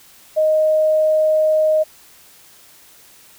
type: tone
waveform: sine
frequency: 622.3 Hz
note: D#5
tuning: in tune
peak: -12 dBFS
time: 0.36-1.84 s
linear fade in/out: 20 ms
effects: white hiss -47 dBFS RMS until 3.38 s